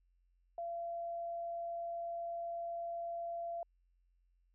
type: tone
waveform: sine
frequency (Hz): 682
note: F5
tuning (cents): -41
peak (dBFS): -38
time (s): 0.58-3.63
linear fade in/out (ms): 2
effects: added 44 Hz sine -70 dBFS peak until 4.54 s